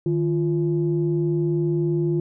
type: tone pair together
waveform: sine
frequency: 153.9 / 346.3 Hz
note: D#3 / F4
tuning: -19 / -15 cents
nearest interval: octave + major second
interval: 1404 cents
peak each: -21 / -21 dBFS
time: 0.06-2.2 s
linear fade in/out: 2 ms
effects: tanh soft clip ceiling -12 dBFS